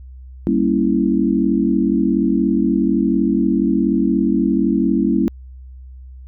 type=chord; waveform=sine; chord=G diminished seventh; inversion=none; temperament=equal; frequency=196 / 233.1 / 277.2 / 329.6 Hz; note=G3 / Bb3 / Db4 / Fb4; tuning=0 / 0 / 0 / 0 cents; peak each=-19 dBFS; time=0.47-5.28 s; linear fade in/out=0 ms; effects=added 64 Hz sine -34 dBFS peak until 6.27 s